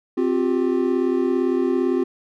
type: chord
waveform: triangle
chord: C suspended fourth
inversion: none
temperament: equal with one note detuned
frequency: 261.6 / 354.3 / 392 Hz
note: C4 / F4 / G4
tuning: 0 / +25 / 0 cents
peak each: -20 / -19 / -22 dBFS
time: 0.17-2.04 s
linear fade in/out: 10 ms
effects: none